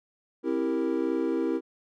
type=chord; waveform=triangle; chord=C dominant seventh; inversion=none; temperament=equal with one note detuned; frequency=265.6 / 329.6 / 392 / 466.2 Hz; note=C4 / E4 / G4 / Bb4; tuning=+26 / 0 / 0 / 0 cents; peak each=-29 / -26 / -30 / -30 dBFS; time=0.43-1.61 s; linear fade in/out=50 ms; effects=none